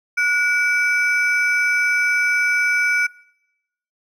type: ring-modulated tone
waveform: triangle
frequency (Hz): 1878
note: A#6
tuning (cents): +12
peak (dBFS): -11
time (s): 0.17-3.07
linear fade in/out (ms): 10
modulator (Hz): 422
effects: noise-tail reverb RT60 0.9 s tail -24 dB re dry